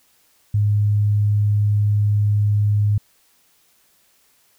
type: tone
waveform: sine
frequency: 103.83 Hz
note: G#2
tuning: in tune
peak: -14 dBFS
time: 0.54-2.98 s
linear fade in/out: 5 ms
effects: white hiss -59 dBFS RMS until 4.58 s

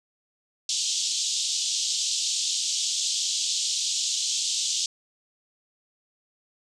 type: band-pass noise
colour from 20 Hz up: white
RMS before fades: -27 dBFS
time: 0.69-4.86 s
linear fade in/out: 2 ms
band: 3100 to 7600 Hz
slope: 48 dB/octave
effects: none

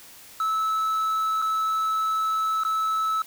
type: tone with dropouts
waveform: triangle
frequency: 1304 Hz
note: E6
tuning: 19 cents flat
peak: -20 dBFS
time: 0.4-3.22 s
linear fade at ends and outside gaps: 2 ms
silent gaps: 1.418-1.422 / 2.636-2.649 s
effects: white hiss -47 dBFS RMS until 3.26 s

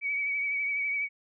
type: tone with vibrato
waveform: sine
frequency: 2270 Hz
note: C#7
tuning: 41 cents sharp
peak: -27 dBFS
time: 0.01-1.09 s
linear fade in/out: 50 ms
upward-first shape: triangle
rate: 12 Hz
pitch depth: 39 cents each way
effects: none

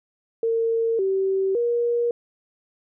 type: tone with pitch steps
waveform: sine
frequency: 456.1 / 384.9 / 474.8 Hz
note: A#4 / G4 / A#4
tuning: -38 / -32 / +32 cents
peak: -19 dBFS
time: 0.43-2.11 s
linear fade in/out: 2 ms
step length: 560 ms
effects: none

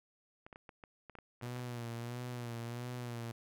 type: clicks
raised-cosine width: 0.5 ms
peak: -35 dBFS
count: 12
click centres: 0.465 / 0.528 / 0.559 / 0.692 / 0.838 / 1.097 / 1.153 / 1.187 / 1.413 / 1.462 / 1.563 / 1.594 s
type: tone with vibrato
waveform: sawtooth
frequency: 120.2 Hz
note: B2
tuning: 46 cents flat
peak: -36 dBFS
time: 1.42-3.32 s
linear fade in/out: 10 ms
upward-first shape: sine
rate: 1.5 Hz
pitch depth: 52 cents each way
effects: none

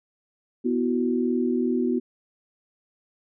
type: chord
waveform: sine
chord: B suspended fourth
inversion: none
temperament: equal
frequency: 246.9 / 329.6 / 370 Hz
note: B3 / E4 / F#4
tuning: 0 / 0 / 0 cents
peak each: -23 / -29 / -26 dBFS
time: 0.64-2 s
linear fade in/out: 20 ms
effects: none

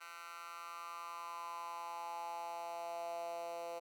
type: tone with high-pass filter sweep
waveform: 10% pulse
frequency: 170 Hz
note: F3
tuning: 46 cents flat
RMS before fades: -45 dBFS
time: 0-3.8 s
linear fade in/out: 20 ms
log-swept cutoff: 1500 to 570 Hz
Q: 5.2
effects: none

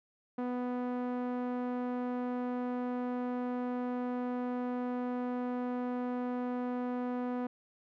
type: tone with low-pass filter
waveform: sawtooth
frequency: 247.6 Hz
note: B3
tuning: 5 cents sharp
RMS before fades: -35 dBFS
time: 0.38-7.47 s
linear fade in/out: 5 ms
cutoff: 1100 Hz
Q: 0.77
effects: none

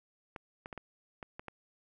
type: clicks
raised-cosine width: 0.5 ms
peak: -27 dBFS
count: 7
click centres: 0.362 / 0.659 / 0.728 / 0.777 / 1.228 / 1.395 / 1.483 s
effects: none

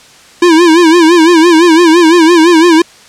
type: tone with vibrato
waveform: square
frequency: 333.9 Hz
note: E4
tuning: 22 cents sharp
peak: -3 dBFS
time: 0.42-2.82 s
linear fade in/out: 5 ms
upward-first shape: sine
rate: 5.9 Hz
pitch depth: 110 cents each way
effects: white hiss -38 dBFS RMS until 3.08 s + low-pass 7000 Hz 12 dB/octave

